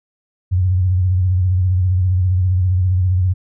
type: tone with vibrato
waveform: sine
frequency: 91.7 Hz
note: F#2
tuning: 15 cents flat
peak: -12 dBFS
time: 0.51-3.34 s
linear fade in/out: 20 ms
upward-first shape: triangle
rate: 15 Hz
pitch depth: 82 cents each way
effects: none

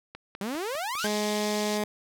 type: click train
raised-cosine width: 0.3 ms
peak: -24 dBFS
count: 5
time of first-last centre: 0.15-0.953 s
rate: 4.98 Hz
type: exponential sweep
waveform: sawtooth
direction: up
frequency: 187.9 to 1654 Hz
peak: -26 dBFS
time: 0.41-1.07 s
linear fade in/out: 2 ms
type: band-pass noise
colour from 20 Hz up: white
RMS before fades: -38 dBFS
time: 0.98-1.78 s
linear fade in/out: 10 ms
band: 2800 to 6400 Hz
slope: 24 dB/octave
type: tone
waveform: 15% pulse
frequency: 210 Hz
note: G#3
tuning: 19 cents sharp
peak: -20 dBFS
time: 1.04-1.84 s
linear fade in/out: 2 ms
effects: none

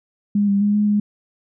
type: tone with pitch steps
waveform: sine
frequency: 204.5 / 199.6 / 205.8 / 208.7 / 207.2 Hz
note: G#3 / G3 / G#3 / G#3 / G#3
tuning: -26 / +32 / -16 / +9 / -4 cents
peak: -14 dBFS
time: 0.35-1 s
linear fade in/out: 5 ms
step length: 130 ms
effects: none

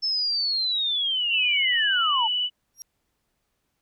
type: linear sweep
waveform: sine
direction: down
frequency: 5310 to 846 Hz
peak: -22 dBFS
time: 0.02-2.28 s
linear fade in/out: 20 ms
type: tone with vibrato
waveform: sine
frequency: 2960 Hz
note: F#7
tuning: in tune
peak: -22 dBFS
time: 1.29-2.5 s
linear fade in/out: 50 ms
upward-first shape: triangle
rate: 18 Hz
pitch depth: 21 cents each way
type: tone with exponential growth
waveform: 35% pulse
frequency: 5630 Hz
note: F8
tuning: 13 cents sharp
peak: -30 dBFS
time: 2.74-2.82 s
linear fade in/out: 0 ms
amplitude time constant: 17 ms
effects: pink hiss -75 dBFS RMS until 3.81 s

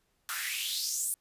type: noise with high-pass filter sweep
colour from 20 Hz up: white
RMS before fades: -33 dBFS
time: 0.29-1.14 s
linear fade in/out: 0 ms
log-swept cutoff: 1300 to 9900 Hz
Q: 4.5
effects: pink hiss -74 dBFS RMS until 1.2 s + resampled to 32000 Hz

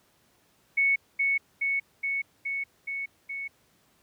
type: tone with echo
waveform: sine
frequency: 2213 Hz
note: C#7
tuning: 3 cents flat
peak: -20 dBFS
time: 0.77-0.96 s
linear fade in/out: 10 ms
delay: 420 ms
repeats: 6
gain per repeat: -2 dB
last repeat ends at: 3.48 s
effects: pink hiss -65 dBFS RMS until 4.02 s + high-pass 80 Hz 12 dB/octave

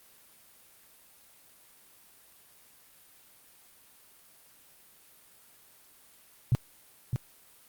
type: tone with echo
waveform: sine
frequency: 123.47 Hz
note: B2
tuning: in tune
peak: -19 dBFS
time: 6.52-6.55 s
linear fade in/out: 0 ms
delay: 610 ms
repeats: 1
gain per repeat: -6 dB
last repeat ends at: 7.16 s
effects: white hiss -58 dBFS RMS until 7.68 s + Opus 32 kbps

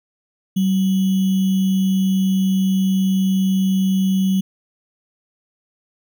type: tone with sample-and-hold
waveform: sine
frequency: 190.4 Hz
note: F#3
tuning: 50 cents sharp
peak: -14 dBFS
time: 0.56-4.41 s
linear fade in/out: 10 ms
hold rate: 3150 Hz
effects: none

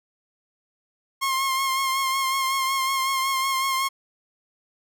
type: tone with vibrato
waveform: sawtooth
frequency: 1070 Hz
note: C6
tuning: 38 cents sharp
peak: -18 dBFS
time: 1.21-3.89 s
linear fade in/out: 20 ms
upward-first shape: sine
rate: 5.4 Hz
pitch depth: 30 cents each way
effects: none

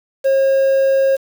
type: tone with quantisation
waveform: triangle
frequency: 540 Hz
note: C#5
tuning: 45 cents flat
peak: -9 dBFS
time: 0.24-1.17 s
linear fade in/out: 20 ms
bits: 6
effects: none

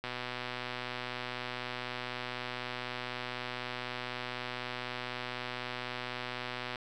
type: click train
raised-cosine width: 0.3 ms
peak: -21 dBFS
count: 834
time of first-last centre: 0.04-6.758 s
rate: 124 Hz
effects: none

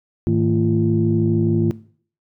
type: tone cluster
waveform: sine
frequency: 104.8 / 157.3 / 223.9 / 342.2 Hz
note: G#2 / D#3 / A3 / F4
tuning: +16 / +19 / +30 / -35 cents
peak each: -20 dBFS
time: 0.27-1.71 s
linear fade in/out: 0 ms
effects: noise-tail reverb RT60 0.5 s tail -18 dB re dry + tanh soft clip ceiling -6 dBFS

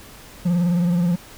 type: tone with vibrato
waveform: triangle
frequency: 174.61 Hz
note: F3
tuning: in tune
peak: -14 dBFS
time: 0.45-1.16 s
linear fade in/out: 10 ms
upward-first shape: sine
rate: 19 Hz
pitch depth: 61 cents each way
effects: pink hiss -43 dBFS RMS until 1.37 s

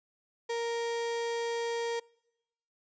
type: tone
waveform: 35% pulse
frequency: 466.2 Hz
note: A#4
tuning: in tune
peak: -29 dBFS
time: 0.49-2 s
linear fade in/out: 10 ms
effects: noise-tail reverb RT60 0.9 s tail -26 dB re dry + resampled to 16000 Hz

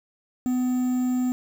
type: tone with quantisation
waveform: triangle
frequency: 251.3 Hz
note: B3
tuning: 30 cents sharp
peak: -19 dBFS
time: 0.46-1.32 s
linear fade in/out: 0 ms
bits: 7
effects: none

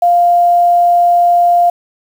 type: tone with quantisation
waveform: sine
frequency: 698.5 Hz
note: F5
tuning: in tune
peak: -6 dBFS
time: 0.02-1.7 s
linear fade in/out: 5 ms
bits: 6
effects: none

